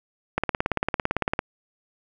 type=click train; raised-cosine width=0.5 ms; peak=-7 dBFS; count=19; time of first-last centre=0.38-1.391 s; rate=17.8 Hz; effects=none